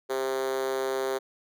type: tone with high-pass filter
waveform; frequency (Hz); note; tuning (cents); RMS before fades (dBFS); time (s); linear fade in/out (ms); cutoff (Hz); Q
5% pulse; 132.4; C3; +21; -29; 0.09-1.19; 20; 430; 7.4
effects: none